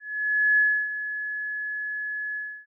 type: tone with ADSR envelope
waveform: sine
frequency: 1702 Hz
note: G#6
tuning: 42 cents sharp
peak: -16 dBFS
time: 0-2.66 s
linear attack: 580 ms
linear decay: 300 ms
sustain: -12 dB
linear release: 300 ms
effects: none